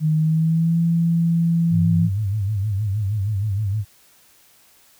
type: tone with pitch glide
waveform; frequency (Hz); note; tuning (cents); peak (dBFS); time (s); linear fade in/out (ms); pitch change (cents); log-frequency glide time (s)
sine; 155.56 to 167.69; D#3 to E3; 0 to +30; -15; 0-2.1; 50; +130; 0.14-0.78
type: tone with vibrato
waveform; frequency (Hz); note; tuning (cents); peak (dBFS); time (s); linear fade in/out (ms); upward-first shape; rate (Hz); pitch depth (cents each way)
sine; 102.4; G#2; -24; -19; 1.7-3.85; 50; sine; 6.4; 120
effects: white hiss -54 dBFS RMS until 4.99 s